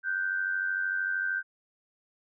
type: tone pair together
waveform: sine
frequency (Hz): 1461.8 / 1555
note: F#6 / G6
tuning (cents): -21 / -14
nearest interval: minor second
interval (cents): 107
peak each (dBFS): -34 / -28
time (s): 0.03-1.43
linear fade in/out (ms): 50
effects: none